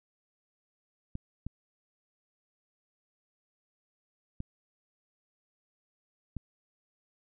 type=clicks; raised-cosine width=5 ms; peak=-24 dBFS; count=4; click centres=1.154 / 1.466 / 4.404 / 6.367 s; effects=none